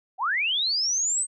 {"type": "linear sweep", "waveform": "sine", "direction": "up", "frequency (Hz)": [694, 8372], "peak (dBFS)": -22, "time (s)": [0.18, 1.27], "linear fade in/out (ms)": 50, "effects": []}